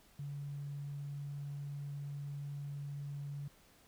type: tone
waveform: triangle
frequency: 142.6 Hz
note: C#3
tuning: 49 cents sharp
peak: -36 dBFS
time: 0.19-3.48 s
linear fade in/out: 5 ms
effects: tanh soft clip ceiling -38 dBFS + pink hiss -65 dBFS RMS until 3.87 s